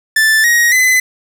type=tone with pitch steps; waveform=45% pulse; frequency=1760 / 1886.3 / 2022 Hz; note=A6 / A#6 / B6; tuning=0 / +20 / +40 cents; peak=-8 dBFS; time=0.16-1 s; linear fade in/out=5 ms; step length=280 ms; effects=none